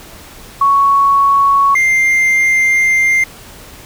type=tone pair in turn; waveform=sine / triangle; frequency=1112 / 2099 Hz; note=C#6 / C7; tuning=+5 / +5 cents; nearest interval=major seventh; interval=1100 cents; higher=second; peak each=-7 dBFS; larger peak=neither; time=0.61-1.75 / 1.75-3.24 s; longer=second; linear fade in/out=5 ms; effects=pink hiss -36 dBFS RMS until 3.85 s